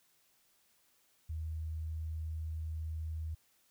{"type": "tone", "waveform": "sine", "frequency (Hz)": 79.4, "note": "D#2", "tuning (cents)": 36, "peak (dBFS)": -36, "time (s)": [1.29, 3.35], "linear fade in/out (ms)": 10, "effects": ["white hiss -71 dBFS RMS until 3.7 s"]}